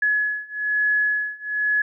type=beating tone pair; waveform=sine; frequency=1695 / 1696.1 Hz; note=G#6 / G#6; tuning=+35 / +36 cents; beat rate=1.1 Hz; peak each=-23 / -22 dBFS; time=0.02-1.82 s; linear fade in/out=5 ms; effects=none